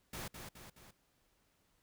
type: noise with echo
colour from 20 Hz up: pink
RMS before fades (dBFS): -44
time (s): 0.13-0.28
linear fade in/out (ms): 5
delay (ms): 210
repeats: 3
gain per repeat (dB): -5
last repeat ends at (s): 0.91
effects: pink hiss -75 dBFS RMS until 1.82 s